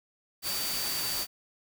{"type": "tone in noise", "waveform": "sine", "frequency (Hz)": 4605, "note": "D8", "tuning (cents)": -35, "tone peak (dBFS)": -34, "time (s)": [0.42, 1.27], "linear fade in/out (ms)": 50, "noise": "white", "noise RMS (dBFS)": -33, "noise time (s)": [0.42, 1.27], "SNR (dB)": -4, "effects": []}